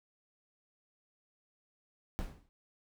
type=noise with exponential decay; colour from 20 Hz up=brown; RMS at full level=-34 dBFS; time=2.19-2.49 s; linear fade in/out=0 ms; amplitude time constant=65 ms; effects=none